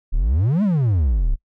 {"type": "exponential two-way sweep", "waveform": "triangle", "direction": "up then down", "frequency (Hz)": [31, 219.6, 31], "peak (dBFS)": -13, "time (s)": [0.12, 1.36], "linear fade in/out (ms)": 20, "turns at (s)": 0.63, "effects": ["noise-tail reverb RT60 0.1 s tail -22 dB re dry"]}